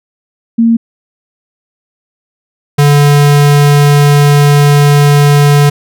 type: tone pair in turn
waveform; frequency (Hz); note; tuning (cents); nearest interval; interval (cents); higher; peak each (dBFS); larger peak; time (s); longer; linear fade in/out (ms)
sine / square; 229.8 / 144.76; A#3 / D3; -25 / -25; minor sixth; 800; first; -4; neither; 0.58-0.77 / 2.78-5.7; second; 10
effects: none